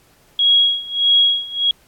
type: tone with tremolo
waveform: sine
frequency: 3309 Hz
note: G#7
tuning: 7 cents flat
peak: -9 dBFS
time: 0.39-1.71 s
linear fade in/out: 2 ms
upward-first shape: sine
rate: 1.6 Hz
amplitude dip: 90%
effects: pink hiss -54 dBFS RMS until 1.87 s + AAC 64 kbps